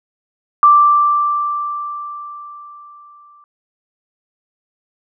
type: tone with exponential decay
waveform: sine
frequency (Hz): 1174.7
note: D6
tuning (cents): 0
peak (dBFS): -4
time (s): 0.63-3.44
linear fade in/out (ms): 1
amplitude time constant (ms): 610
effects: none